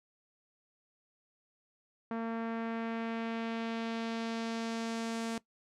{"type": "tone with low-pass filter sweep", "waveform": "sawtooth", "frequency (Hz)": 227.9, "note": "A#3", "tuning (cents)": -39, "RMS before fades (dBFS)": -36, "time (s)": [2.11, 5.38], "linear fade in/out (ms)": 2, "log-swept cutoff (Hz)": [1400, 8600], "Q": 1.1, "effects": ["noise-tail reverb RT60 0.1 s tail -19 dB re dry"]}